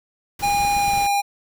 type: noise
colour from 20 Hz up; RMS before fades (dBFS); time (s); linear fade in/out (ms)
pink; -34; 0.39-1.07; 5
type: tone with pitch glide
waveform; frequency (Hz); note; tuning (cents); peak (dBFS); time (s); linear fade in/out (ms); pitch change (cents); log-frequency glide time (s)
square; 813 to 806.9; G#5 to G5; -37 to +50; -18; 0.42-1.22; 20; -13; 0.77-0.94
type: clicks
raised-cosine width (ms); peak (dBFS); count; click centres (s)
5; -22; 8; 0.458 / 0.549 / 0.605 / 0.65 / 0.767 / 0.881 / 0.934 / 0.978
effects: none